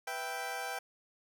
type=chord; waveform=20% pulse; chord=E minor; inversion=second; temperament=equal; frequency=493.9 / 659.3 / 784 Hz; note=B4 / E5 / G5; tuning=0 / 0 / 0 cents; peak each=-39 / -39 / -33 dBFS; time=0.07-0.79 s; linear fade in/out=5 ms; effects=none